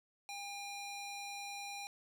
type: tone with band-pass filter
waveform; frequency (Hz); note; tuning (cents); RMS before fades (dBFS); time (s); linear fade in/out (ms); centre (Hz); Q
square; 805; G5; +46; -45; 0.29-1.87; 0; 4500; 0.6
effects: 11-bit